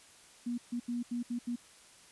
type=tone bursts at uneven times; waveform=sine; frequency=240.2 Hz; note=B3; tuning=48 cents flat; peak=-32 dBFS; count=6; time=0.46-0.58 / 0.72-0.8 / 0.88-1.03 / 1.11-1.23 / 1.3-1.39 / 1.47-1.56 s; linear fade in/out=10 ms; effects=white hiss -58 dBFS RMS until 2.11 s + resampled to 24000 Hz